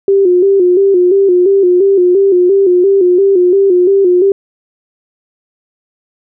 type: tone with vibrato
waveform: sine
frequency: 375.4 Hz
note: F#4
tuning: 25 cents sharp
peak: -5 dBFS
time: 0.08-4.32 s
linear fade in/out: 2 ms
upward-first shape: square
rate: 2.9 Hz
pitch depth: 82 cents each way
effects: none